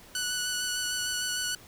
10% pulse tone with vibrato, 1480 Hz, F#6, in tune, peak -20 dBFS, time 0.15-1.55 s, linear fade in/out 2 ms, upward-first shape square, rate 6.6 Hz, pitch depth 11 cents each way, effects pink hiss -52 dBFS RMS until 1.67 s

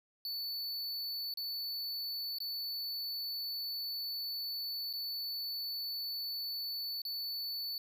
square tone with dropouts, 4475 Hz, C#8, 16 cents sharp, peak -37 dBFS, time 0.25-7.78 s, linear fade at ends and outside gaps 1 ms, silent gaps 1.339-1.373 / 2.385-2.403 / 4.929-4.936 / 7.018-7.051 s, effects none

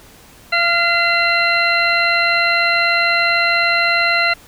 harmonic tone with a mistuned harmonic, 683 Hz, F5, 39 cents flat, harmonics 1 / 2 / 3 / 4 / 6, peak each -21 / -18 / -17 / -20 / -21 dBFS, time 0.52-4.34 s, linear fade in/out 10 ms, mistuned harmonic 2, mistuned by +32 cents, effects pink hiss -44 dBFS RMS until 4.47 s

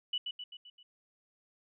sine tone with echo, 2960 Hz, F#7, in tune, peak -30 dBFS, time 0.13-0.18 s, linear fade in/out 5 ms, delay 130 ms, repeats 5, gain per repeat -5 dB, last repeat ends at 0.83 s, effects none

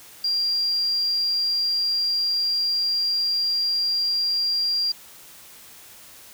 sine tone, 4769 Hz, D8, 26 cents sharp, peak -20 dBFS, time 0.24-4.92 s, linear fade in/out 5 ms, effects white hiss -46 dBFS RMS until 6.33 s

